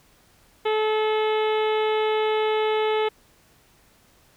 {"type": "harmonic tone with a mistuned harmonic", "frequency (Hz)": 432.3, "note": "A4", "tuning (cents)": -31, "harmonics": [1, 2, 3, 4, 5, 6, 7, 8, 9], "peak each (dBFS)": [-21, -27, -33, -38, -34, -39, -37, -39, -43], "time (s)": [0.65, 3.09], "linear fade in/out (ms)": 10, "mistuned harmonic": 9, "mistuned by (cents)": -17, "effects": ["pink hiss -58 dBFS RMS until 4.36 s"]}